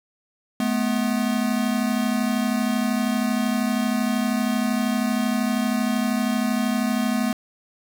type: tone pair together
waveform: square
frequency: 214.6 / 247.4 Hz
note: A3 / B3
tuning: -43 / +3 cents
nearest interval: major second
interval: 246 cents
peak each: -24 dBFS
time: 0.6-7.33 s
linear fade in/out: 2 ms
effects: 8-bit